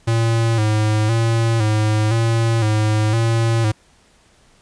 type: tone with vibrato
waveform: square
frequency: 111 Hz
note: A2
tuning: 16 cents sharp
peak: -15 dBFS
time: 0.07-3.72 s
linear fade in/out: 10 ms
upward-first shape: square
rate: 0.98 Hz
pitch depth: 56 cents each way
effects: pink hiss -54 dBFS RMS until 4.61 s + resampled to 22050 Hz